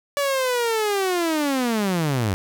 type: linear sweep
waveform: sawtooth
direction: down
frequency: 575 to 90 Hz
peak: -16 dBFS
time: 0.17-2.34 s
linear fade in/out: 0 ms
effects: none